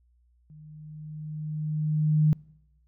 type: tone with level ramp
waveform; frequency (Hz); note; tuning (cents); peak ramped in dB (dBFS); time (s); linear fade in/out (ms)
sine; 153.3; D#3; -25; -46 to -16; 0.5-2.33; 0
effects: noise-tail reverb RT60 0.9 s tail -26 dB re dry + added 60 Hz sine -61 dBFS peak until 2.87 s